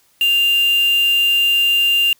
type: tone with quantisation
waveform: sine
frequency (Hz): 2794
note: F7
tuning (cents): 0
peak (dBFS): -12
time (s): 0.21-2.13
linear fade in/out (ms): 2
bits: 4
effects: white hiss -57 dBFS RMS until 2.19 s